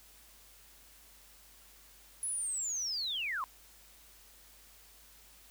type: linear sweep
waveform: sine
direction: down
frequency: 10548 to 978 Hz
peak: -33 dBFS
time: 2.23-3.44 s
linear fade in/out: 0 ms
effects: added 50 Hz sine -64 dBFS peak until 5.5 s + white hiss -59 dBFS RMS until 5.5 s